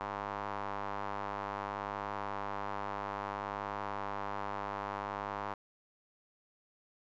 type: tone with band-pass filter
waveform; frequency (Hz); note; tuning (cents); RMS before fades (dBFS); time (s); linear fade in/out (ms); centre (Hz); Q
square; 50.3; G1; +45; -39; 0-5.54; 5; 1000; 2.3
effects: resampled to 16000 Hz